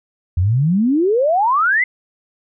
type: exponential sweep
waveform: sine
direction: up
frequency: 82.41 to 2100 Hz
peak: -12 dBFS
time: 0.37-1.84 s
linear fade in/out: 5 ms
effects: none